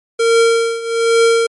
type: tone with tremolo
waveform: square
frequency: 460 Hz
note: A#4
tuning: 23 cents flat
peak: -8 dBFS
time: 0.19-1.47 s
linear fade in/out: 10 ms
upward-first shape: triangle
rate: 1.2 Hz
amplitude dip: 85%
effects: MP3 48 kbps